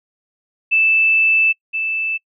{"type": "tone pair in turn", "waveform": "sine", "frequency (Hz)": [2638, 2638], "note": ["E7", "E7"], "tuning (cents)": [1, 1], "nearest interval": "unison", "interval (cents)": 0, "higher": "neither", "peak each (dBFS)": [-11, -18], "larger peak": "first", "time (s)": [[0.71, 1.53], [1.73, 2.18]], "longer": "first", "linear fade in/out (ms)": 20, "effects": ["noise-tail reverb RT60 0.1 s tail -26 dB re dry"]}